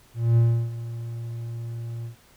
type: tone with ADSR envelope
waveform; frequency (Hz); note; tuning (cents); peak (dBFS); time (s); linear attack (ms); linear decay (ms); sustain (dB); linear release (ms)
triangle; 116.54; A#2; 0; -12; 0.14-2.16; 230; 330; -16; 110
effects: pink hiss -56 dBFS RMS until 2.36 s